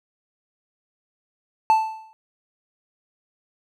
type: tone with exponential decay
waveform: triangle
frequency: 880 Hz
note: A5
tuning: in tune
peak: -9 dBFS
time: 1.7-2.13 s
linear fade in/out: 0 ms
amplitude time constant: 93 ms
effects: none